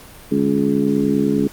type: harmonic tone with a mistuned harmonic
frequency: 70 Hz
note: C#2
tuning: 18 cents sharp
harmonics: 2 / 3 / 4 / 5 / 6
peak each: -26 / -19 / -18 / -25 / -22 dBFS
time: 0.31-1.48 s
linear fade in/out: 10 ms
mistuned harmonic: 2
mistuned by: +110 cents
effects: pink hiss -41 dBFS RMS until 1.52 s + Opus 48 kbps